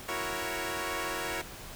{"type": "chord", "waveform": "10% pulse", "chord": "F# dominant seventh", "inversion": "third", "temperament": "equal", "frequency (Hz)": [329.6, 370, 466.2, 554.4], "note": ["E4", "F#4", "A#4", "C#5"], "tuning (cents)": [0, 0, 0, 0], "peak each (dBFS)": -30, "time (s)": [0.08, 1.42], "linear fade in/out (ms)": 10, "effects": ["pink hiss -45 dBFS RMS until 1.75 s"]}